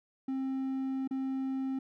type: tone with dropouts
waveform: triangle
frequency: 265.6 Hz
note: C4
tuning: 26 cents sharp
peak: -29 dBFS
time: 0.28-1.79 s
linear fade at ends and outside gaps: 5 ms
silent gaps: 1.076-1.109 s
effects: none